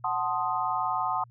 sine chord, F# diminished seventh, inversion none, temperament equal, 740 / 880 / 1046.5 / 1244.5 Hz, F#5 / A5 / C6 / Eb6, 0 / 0 / 0 / 0 cents, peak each -31 dBFS, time 0.04-1.24 s, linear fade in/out 5 ms, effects added 119 Hz sine -51 dBFS peak until 1.3 s

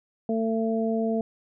harmonic tone, 224.2 Hz, A3, 33 cents sharp, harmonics 1 / 2 / 3, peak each -25 / -28 / -30 dBFS, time 0.29-1.21 s, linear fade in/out 2 ms, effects none

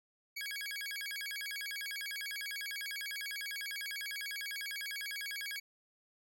25% pulse tone with vibrato, 1930 Hz, B6, 40 cents flat, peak -35 dBFS, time 0.36-5.6 s, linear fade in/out 10 ms, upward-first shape square, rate 10 Hz, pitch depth 270 cents each way, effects none

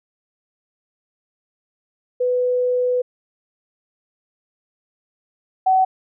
sine tone pair in turn, 497.4 / 754.8 Hz, B4 / F#5, +12 / +34 cents, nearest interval perfect fifth, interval 722 cents, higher second, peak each -16 / -12 dBFS, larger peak second, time 2.2-3.02 / 5.66-5.85 s, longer first, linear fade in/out 10 ms, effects none

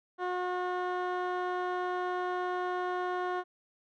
15% pulse tone with low-pass filter, 361.7 Hz, F#4, 39 cents flat, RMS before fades -33 dBFS, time 0.18-3.44 s, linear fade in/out 50 ms, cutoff 1800 Hz, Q 0.69, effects none

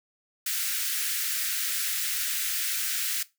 white high-pass noise, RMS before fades -29 dBFS, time 0.46-3.23 s, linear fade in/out 5 ms, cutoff 1400 Hz, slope 48 dB/octave, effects noise-tail reverb RT60 0.2 s tail -17 dB re dry

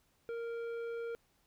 triangle tone with tanh clipping, 465 Hz, A#4, 4 cents flat, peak -39 dBFS, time 0.29-1.15 s, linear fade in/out 0 ms, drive 14 dB, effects pink hiss -73 dBFS RMS until 1.46 s

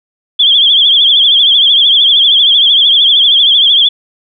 sine tone with vibrato, 3322 Hz, G#7, in tune, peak -4 dBFS, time 0.39-3.89 s, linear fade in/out 10 ms, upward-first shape triangle, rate 13 Hz, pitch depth 110 cents each way, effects none

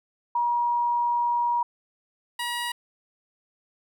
sine / 15% pulse tone pair in turn, 955 / 959 Hz, A#5 / A#5, +42 / +49 cents, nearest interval unison, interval 7 cents, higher second, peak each -21 dBFS, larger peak neither, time 0.35-1.63 / 2.39-2.72 s, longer first, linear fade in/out 5 ms, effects none

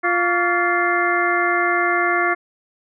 harmonic tone with a mistuned harmonic, 349.2 Hz, F4, in tune, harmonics 1 / 2 / 3 / 4 / 5 / 6, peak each -23 / -23 / -23 / -23 / -23 / -23 dBFS, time 0.03-2.35 s, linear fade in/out 20 ms, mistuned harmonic 3, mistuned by +140 cents, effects none

